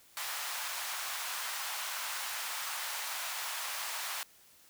pink high-pass noise, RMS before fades -38 dBFS, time 0.17-4.23 s, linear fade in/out 0 ms, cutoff 850 Hz, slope 24 dB/octave, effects white hiss -61 dBFS RMS until 4.69 s

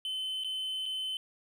triangle tone with dropouts, 3054 Hz, G7, 46 cents flat, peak -31 dBFS, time 0.05-1.17 s, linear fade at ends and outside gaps 1 ms, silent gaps 0.437-0.445 / 0.857-0.861 s, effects none

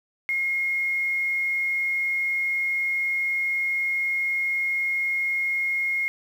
sine tone with quantisation, 2148 Hz, C7, 45 cents sharp, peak -22 dBFS, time 0.29-6.08 s, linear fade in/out 0 ms, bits 8, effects none

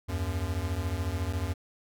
square beating tone pair, 79.6 / 93.6 Hz, D#2 / F#2, +40 / +20 cents, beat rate 14 Hz, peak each -33 / -32 dBFS, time 0.08-1.54 s, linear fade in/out 20 ms, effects none

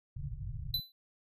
white low-pass noise, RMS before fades -40 dBFS, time 0.16-0.8 s, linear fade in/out 5 ms, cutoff 150 Hz, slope 96 dB/octave
square tone with exponential decay, 4001 Hz, B7, 22 cents sharp, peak -27 dBFS, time 0.74-0.92 s, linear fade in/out 2 ms, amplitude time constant 39 ms
effects none

